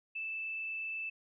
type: tone with frequency modulation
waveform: sine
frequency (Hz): 2637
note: E7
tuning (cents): 0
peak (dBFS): -36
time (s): 0.15-1.1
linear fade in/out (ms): 10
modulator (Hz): 28.3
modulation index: 0.44
effects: none